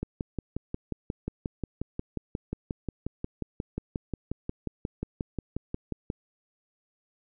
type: click train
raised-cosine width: 3 ms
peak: -18 dBFS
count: 35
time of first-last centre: 0.03-6.101 s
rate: 5.6 Hz
effects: none